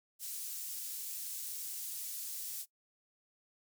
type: high-pass noise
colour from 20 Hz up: pink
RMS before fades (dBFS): -42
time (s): 0.19-2.66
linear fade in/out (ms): 50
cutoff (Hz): 8100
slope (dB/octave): 12
effects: noise-tail reverb RT60 0.1 s tail -19 dB re dry